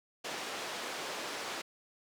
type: band-pass noise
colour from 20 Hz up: pink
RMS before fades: -40 dBFS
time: 0.24-1.62 s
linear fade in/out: 10 ms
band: 420 to 6300 Hz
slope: 12 dB/octave
effects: none